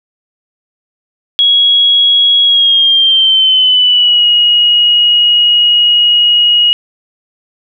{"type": "tone with pitch glide", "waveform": "sine", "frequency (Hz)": [3322, 2892], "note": ["G#7", "F#7"], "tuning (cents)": [0, -40], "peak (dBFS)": -5, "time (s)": [1.39, 6.73], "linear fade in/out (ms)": 0, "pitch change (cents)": -240, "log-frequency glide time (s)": [2.44, 4.26], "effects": []}